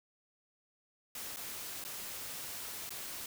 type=noise with dropouts; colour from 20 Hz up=white; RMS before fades=-43 dBFS; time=1.15-3.26 s; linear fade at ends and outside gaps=2 ms; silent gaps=1.362-1.369 / 1.841-1.849 / 2.893-2.905 s; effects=none